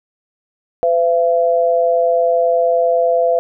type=tone pair together; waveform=sine; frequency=507.2 / 677 Hz; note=B4 / E5; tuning=+46 / +46 cents; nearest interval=perfect fourth; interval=500 cents; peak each=-14 dBFS; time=0.83-3.39 s; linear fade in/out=0 ms; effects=none